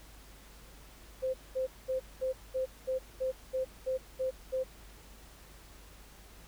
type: tone bursts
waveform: sine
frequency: 520 Hz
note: C5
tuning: 11 cents flat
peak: -29 dBFS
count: 11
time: 1.22-4.64 s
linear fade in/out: 20 ms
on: 120 ms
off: 210 ms
effects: added 50 Hz sine -54 dBFS peak until 6.47 s + pink hiss -56 dBFS RMS until 6.47 s